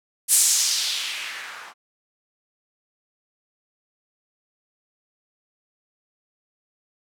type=noise with low-pass filter sweep; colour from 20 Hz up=violet; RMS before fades=-23 dBFS; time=0.28-1.74 s; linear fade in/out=50 ms; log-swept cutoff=10000 to 1100 Hz; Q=1.9; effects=none